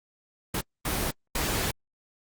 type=noise bursts at uneven times; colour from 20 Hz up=pink; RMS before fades=-28 dBFS; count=3; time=0.54-0.61 / 0.85-1.11 / 1.35-1.71 s; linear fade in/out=5 ms; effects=Opus 24 kbps